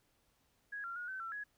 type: tone with pitch steps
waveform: sine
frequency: 1659 / 1378 / 1443 / 1533 / 1346 / 1674 Hz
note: G#6 / F6 / F#6 / G6 / E6 / G#6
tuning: -2 / -24 / -44 / -39 / +36 / +13 cents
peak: -40 dBFS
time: 0.72-1.44 s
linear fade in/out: 10 ms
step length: 120 ms
effects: pink hiss -75 dBFS RMS until 1.57 s